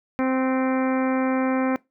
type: harmonic tone with a mistuned harmonic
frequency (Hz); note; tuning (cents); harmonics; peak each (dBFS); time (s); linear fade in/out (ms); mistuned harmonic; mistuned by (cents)
261; C4; -4; 1 / 2 / 3 / 4 / 5 / 6 / 7 / 8 / 9; -21 / -27 / -31 / -33 / -35 / -37 / -38 / -39 / -40; 0.19-1.76; 0; 6; -22
effects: noise-tail reverb RT60 0.2 s tail -22 dB re dry